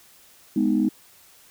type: chord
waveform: sine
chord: G# minor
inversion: none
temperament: just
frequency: 207.7 / 249.2 / 311.5 Hz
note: G#3 / B3 / D#4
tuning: 0 / +16 / +2 cents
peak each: -22 dBFS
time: 0.56-0.89 s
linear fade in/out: 5 ms
effects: tanh soft clip ceiling -9 dBFS + white hiss -53 dBFS RMS until 1.5 s